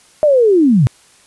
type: linear sweep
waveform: sine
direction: down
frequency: 622 to 110 Hz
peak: -7 dBFS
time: 0.23-0.87 s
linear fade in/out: 0 ms
effects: white hiss -48 dBFS RMS until 1.26 s + resampled to 24000 Hz